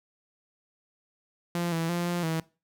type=tone with pitch steps; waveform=sawtooth; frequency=172.7 / 164.7 / 173.5 / 174.6 / 161.8 Hz; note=F3 / E3 / F3 / F3 / E3; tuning=-19 / -1 / -11 / 0 / -32 cents; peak=-23 dBFS; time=1.55-2.4 s; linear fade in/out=2 ms; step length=170 ms; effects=noise-tail reverb RT60 0.3 s tail -21 dB re dry